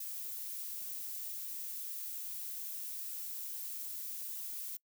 violet noise, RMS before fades -42 dBFS, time 0-4.77 s, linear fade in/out 5 ms, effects noise-tail reverb RT60 0.1 s tail -24 dB re dry

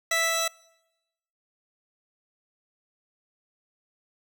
15% pulse tone pair together, 659 / 1974.8 Hz, E5 / B6, -1 / -1 cents, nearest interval octave + perfect fifth, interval 1900 cents, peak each -20 dBFS, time 0.11-0.48 s, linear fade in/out 5 ms, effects noise-tail reverb RT60 1.0 s tail -26 dB re dry

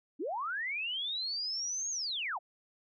sine linear two-way sweep, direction up then down, 246.9 to 6645 to 613 Hz, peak -33 dBFS, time 0.19-2.39 s, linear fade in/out 20 ms, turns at 1.9 s, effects none

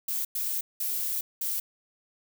violet noise bursts at uneven times, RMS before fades -30 dBFS, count 4, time 0.08-0.25 / 0.35-0.61 / 0.8-1.21 / 1.41-1.6 s, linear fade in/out 5 ms, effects none

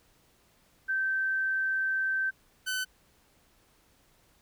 sine / sawtooth tone pair in turn, 1552 / 1513.9 Hz, G6 / F#6, -18 / +39 cents, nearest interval unison, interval 43 cents, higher first, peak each -26 dBFS, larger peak neither, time 0.88-2.31 / 2.66-2.85 s, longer first, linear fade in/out 20 ms, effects pink hiss -65 dBFS RMS until 4.41 s

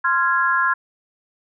sine chord, F minor, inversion second, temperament equal with one note detuned, 1046.5 / 1384.1 / 1661.2 Hz, C6 / F6 / Ab6, 0 / -16 / 0 cents, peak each -20 dBFS, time 0.04-0.74 s, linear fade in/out 10 ms, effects none

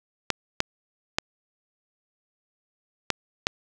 clicks, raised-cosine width 0.2 ms, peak -4 dBFS, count 5, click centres 0.303 / 0.604 / 1.185 / 3.103 / 3.469 s, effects none

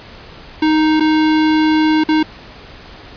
square tone with dropouts, 311.1 Hz, D#4, in tune, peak -11 dBFS, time 0.62-2.23 s, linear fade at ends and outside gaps 5 ms, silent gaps 0.999-1.005 / 2.038-2.087 s, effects pink hiss -37 dBFS RMS until 3.16 s + resampled to 11025 Hz

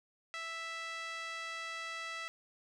5% pulse tone with band-pass filter, 659.3 Hz, E5, in tune, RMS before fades -42 dBFS, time 0.34-2.28 s, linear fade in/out 0 ms, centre 1700 Hz, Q 1.5, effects none

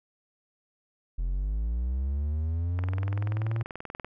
triangle linear sweep, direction up, 41.34 to 115 Hz, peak -24 dBFS, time 1.18-3.63 s, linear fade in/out 10 ms
click train, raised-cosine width 0.5 ms, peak -22 dBFS, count 27, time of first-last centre 2.79-4.046 s, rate 20.7 Hz
effects none

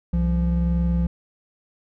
triangle tone pair together, 64.35 / 171.8 Hz, C2 / F3, -28 / -28 cents, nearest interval octave + perfect fourth, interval 1700 cents, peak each -19 dBFS, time 0.13-1.07 s, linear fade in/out 5 ms, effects none

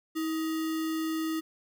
sine tone with sample-and-hold, 320 Hz, D#4, 49 cents sharp, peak -28 dBFS, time 0.15-1.41 s, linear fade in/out 20 ms, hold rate 1575 Hz, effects none

